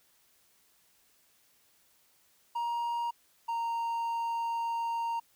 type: tone pair in turn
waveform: triangle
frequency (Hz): 942 / 926.9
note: A#5 / A#5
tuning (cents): +18 / -10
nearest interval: unison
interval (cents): 28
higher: first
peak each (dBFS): -28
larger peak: neither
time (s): 2.55-3.11 / 3.48-5.2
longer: second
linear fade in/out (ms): 10
effects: white hiss -67 dBFS RMS until 5.35 s